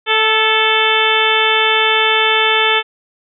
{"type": "harmonic tone with a mistuned harmonic", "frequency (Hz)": 440, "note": "A4", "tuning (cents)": 0, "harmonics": [1, 2, 3, 4, 5, 6, 7, 8], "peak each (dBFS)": [-19, -19, -19, -19, -19, -19, -19, -19], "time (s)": [0.06, 2.83], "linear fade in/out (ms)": 50, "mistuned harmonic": 4, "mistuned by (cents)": -25, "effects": []}